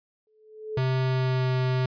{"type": "tone with exponential growth", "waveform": "sine", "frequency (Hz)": 432.5, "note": "A4", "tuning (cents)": -30, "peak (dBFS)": -26, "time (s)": [0.27, 0.78], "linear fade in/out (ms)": 1, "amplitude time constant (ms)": 110}
{"type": "tone with pitch glide", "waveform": "square", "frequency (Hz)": [130.2, 128.63], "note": ["C3", "C3"], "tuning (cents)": [-8, -29], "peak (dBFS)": -23, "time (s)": [0.77, 1.86], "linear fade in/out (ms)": 5, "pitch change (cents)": -21, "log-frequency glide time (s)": [0.98, 1.51]}
{"effects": ["resampled to 11025 Hz"]}